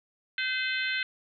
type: harmonic tone with a mistuned harmonic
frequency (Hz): 514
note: C5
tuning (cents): -31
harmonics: 3 / 4 / 5 / 6 / 7 / 8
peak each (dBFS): -31 / -33 / -35 / -37 / -38 / -39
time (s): 0.38-1.03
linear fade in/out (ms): 2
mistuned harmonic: 7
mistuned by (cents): -28
effects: none